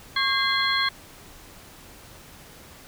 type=tone cluster; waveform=sine; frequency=1096 / 1614 / 2075 / 3335 / 4187 Hz; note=C#6 / G#6 / C7 / G#7 / C8; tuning=-20 / -50 / -15 / +7 / 0 cents; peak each=-27 dBFS; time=0.16-0.89 s; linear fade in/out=5 ms; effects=pink hiss -47 dBFS RMS until 2.87 s